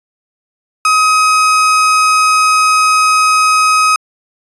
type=tone; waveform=35% pulse; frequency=1264 Hz; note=D#6; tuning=27 cents sharp; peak=-6 dBFS; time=0.85-3.96 s; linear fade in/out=2 ms; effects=resampled to 24000 Hz